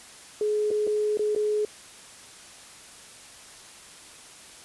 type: tone with dropouts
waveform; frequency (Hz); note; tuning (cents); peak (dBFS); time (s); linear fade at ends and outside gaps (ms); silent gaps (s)
sine; 422.2; G#4; +29; -22; 0.41-1.65; 2; 0.706-0.712 / 0.869-0.874 / 1.173-1.193 / 1.35-1.361
effects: white hiss -47 dBFS RMS until 4.64 s + resampled to 24000 Hz